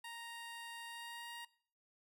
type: tone with pitch glide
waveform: 15% pulse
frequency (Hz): 932.3 to 941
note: A#5 to A#5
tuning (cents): 0 to +16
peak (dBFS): -40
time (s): 0.04-1.45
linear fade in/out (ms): 5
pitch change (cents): +16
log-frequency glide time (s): 0.87-1.26
effects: noise-tail reverb RT60 0.5 s tail -20 dB re dry